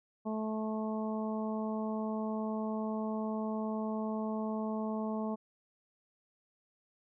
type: harmonic tone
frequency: 217.6 Hz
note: A3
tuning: 19 cents flat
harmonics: 1 / 2 / 3 / 4 / 5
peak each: -34 / -41 / -41 / -44 / -46 dBFS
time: 0.25-5.36 s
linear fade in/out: 20 ms
effects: none